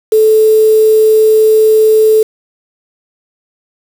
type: tone with quantisation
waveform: sine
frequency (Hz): 435.4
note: A4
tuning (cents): -18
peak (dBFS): -4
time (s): 0.12-2.23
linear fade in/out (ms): 5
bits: 4
effects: none